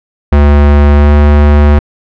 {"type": "tone with pitch glide", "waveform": "square", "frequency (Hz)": [72.4, 73.33], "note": ["D2", "D2"], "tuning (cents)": [-24, -2], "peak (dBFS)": -3, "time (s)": [0.32, 1.79], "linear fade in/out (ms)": 5, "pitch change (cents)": 22, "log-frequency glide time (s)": [0.95, 1.11], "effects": ["low-pass 2000 Hz 12 dB/octave"]}